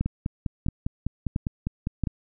two click trains, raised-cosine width 5 ms, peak -12 / -14 dBFS, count 4 / 11, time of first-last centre 0.01-2.037 / 0.06-2.072 s, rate 1.48 / 4.97 Hz, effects none

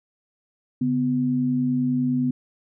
sine tone pair together, 140.64 / 250.6 Hz, C#3 / B3, +25 / +25 cents, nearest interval minor seventh, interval 1000 cents, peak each -27 / -20 dBFS, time 0.81-2.31 s, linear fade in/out 5 ms, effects none

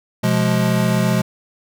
square chord, F diminished, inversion second, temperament just, 125.72 / 174.61 / 209.5 Hz, Cb3 / F3 / Ab3, +31 / 0 / +15 cents, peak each -20 dBFS, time 0.23-1.22 s, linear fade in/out 10 ms, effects none

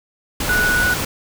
sine tone in noise, 1473 Hz, F#6, 8 cents flat, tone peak -15 dBFS, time 0.49-0.94 s, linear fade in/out 5 ms, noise pink, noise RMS -22 dBFS, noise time 0.4-1.05 s, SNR +4 dB, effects none

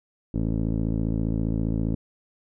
15% pulse tone with low-pass filter, 55 Hz, A1, in tune, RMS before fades -25 dBFS, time 0.34-1.95 s, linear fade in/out 5 ms, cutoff 330 Hz, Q 3, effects none

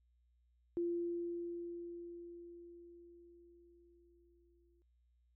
sine tone with exponential decay, 344.5 Hz, F4, 24 cents flat, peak -33 dBFS, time 0.77-4.82 s, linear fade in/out 0 ms, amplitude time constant 880 ms, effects added 60 Hz sine -70 dBFS peak until 5.35 s

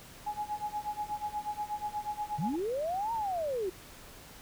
sine tone with tremolo, 838 Hz, G#5, 15 cents sharp, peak -30 dBFS, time 0.26-2.56 s, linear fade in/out 10 ms, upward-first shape sine, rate 8.3 Hz, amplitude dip 90%
sine linear two-way sweep, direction up then down, 130 to 935 to 350.1 Hz, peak -30 dBFS, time 2.38-3.7 s, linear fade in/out 10 ms, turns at 3.13 s
effects pink hiss -51 dBFS RMS until 4.41 s

